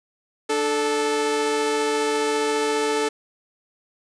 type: tone pair together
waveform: sawtooth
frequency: 296.7 / 437.7 Hz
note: D4 / A4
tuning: +18 / -9 cents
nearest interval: perfect fifth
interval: 673 cents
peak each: -24 / -17 dBFS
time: 0.49-3.09 s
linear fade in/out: 10 ms
effects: resampled to 22050 Hz + 7-bit